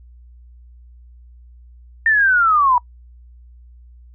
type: linear sweep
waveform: sine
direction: down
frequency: 1819 to 954 Hz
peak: -11 dBFS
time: 2.06-2.78 s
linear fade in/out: 2 ms
effects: noise-tail reverb RT60 0.1 s tail -26 dB re dry + added 60 Hz sine -41 dBFS peak until 4.14 s